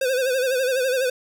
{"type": "tone with vibrato", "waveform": "square", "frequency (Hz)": 516, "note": "C5", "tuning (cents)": -24, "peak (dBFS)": -20, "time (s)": [0.01, 1.1], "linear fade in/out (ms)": 5, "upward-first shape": "sine", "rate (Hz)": 12, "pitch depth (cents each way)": 79, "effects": []}